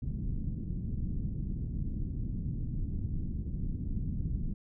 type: low-pass noise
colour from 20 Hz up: pink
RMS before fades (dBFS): -34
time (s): 0.02-4.54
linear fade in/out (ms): 5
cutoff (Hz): 230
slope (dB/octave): 24
effects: none